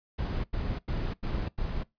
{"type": "noise bursts", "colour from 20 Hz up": "brown", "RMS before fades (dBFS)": -31, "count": 5, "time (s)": [0.18, 1.836], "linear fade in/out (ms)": 10, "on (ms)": 260, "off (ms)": 89, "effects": ["noise-tail reverb RT60 0.2 s tail -23 dB re dry", "resampled to 11025 Hz"]}